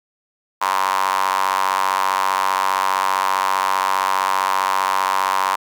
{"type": "tone with high-pass filter", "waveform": "sawtooth", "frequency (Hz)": 95.2, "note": "F#2", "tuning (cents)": 50, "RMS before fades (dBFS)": -19, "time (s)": [0.61, 5.56], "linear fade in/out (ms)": 10, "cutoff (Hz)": 1000, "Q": 6, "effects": []}